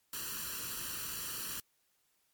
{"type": "noise with comb filter", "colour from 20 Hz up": "white", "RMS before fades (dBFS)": -40, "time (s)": [0.13, 1.6], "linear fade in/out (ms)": 2, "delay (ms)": 0.69, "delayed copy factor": 0.8, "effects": ["white hiss -75 dBFS RMS until 2.33 s", "MP3 96 kbps"]}